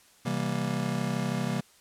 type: chord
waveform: square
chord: C dominant seventh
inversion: none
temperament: just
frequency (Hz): 130.81 / 163.52 / 196.22 / 235.5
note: C3 / E3 / G3 / Bb3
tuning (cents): 0 / -14 / +2 / +18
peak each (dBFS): -34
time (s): 0.25-1.61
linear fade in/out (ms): 10
effects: white hiss -59 dBFS RMS until 1.8 s + low-pass 11000 Hz 12 dB/octave